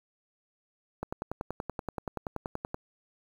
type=click train; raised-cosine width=1 ms; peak=-19 dBFS; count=19; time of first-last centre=1.03-2.744 s; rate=10.5 Hz; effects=8-bit